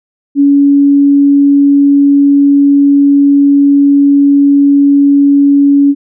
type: tone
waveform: sine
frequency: 282.2 Hz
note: C#4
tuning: 31 cents sharp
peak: -3 dBFS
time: 0.35-5.95 s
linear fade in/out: 50 ms
effects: none